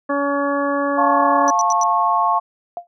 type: harmonic tone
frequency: 282.7 Hz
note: C#4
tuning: 34 cents sharp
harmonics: 1 / 2 / 3 / 4 / 5 / 6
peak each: -22 / -21 / -29 / -23 / -34 / -28 dBFS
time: 0.09-1.51 s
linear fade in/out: 10 ms
type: chord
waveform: sine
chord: F augmented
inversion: none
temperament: equal with one note detuned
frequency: 698.5 / 880 / 1092.8 Hz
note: F5 / A5 / C#6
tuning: 0 / 0 / -25 cents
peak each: -20 / -19 / -17 dBFS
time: 0.97-2.4 s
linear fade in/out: 20 ms
type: tone bursts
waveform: sine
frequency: 5920 Hz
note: F#8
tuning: in tune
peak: -21 dBFS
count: 4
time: 1.48-1.834 s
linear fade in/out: 0 ms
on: 21 ms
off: 90 ms
type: tone with exponential decay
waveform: sine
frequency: 697 Hz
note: F5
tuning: 4 cents flat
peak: -20 dBFS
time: 2.77-2.87 s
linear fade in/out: 1 ms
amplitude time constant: 21 ms
effects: none